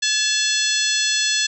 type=harmonic tone with a mistuned harmonic; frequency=858 Hz; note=A5; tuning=44 cents flat; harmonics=2 / 3 / 4 / 5 / 6 / 7 / 8 / 9; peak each=-25 / -27 / -23 / -24 / -28 / -25 / -32 / -28 dBFS; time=0.02-1.47 s; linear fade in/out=10 ms; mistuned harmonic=3; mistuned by=+57 cents; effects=none